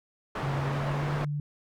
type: low-pass noise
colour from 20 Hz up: white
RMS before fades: -34 dBFS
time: 0.35-1.25 s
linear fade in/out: 5 ms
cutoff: 1100 Hz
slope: 12 dB/octave
type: tone with pitch glide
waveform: sine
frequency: 138.59 to 146.66 Hz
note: C#3 to D3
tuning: 0 to -2 cents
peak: -28 dBFS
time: 0.43-1.4 s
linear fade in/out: 2 ms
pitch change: +98 cents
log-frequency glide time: 0.57-1.15 s
effects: none